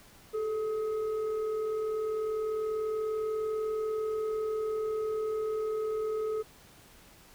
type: tone with frequency modulation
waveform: sine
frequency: 435.6 Hz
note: A4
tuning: 17 cents flat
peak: -29 dBFS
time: 0.33-6.43 s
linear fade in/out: 20 ms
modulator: 831 Hz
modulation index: 0.39
effects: pink hiss -56 dBFS RMS until 7.34 s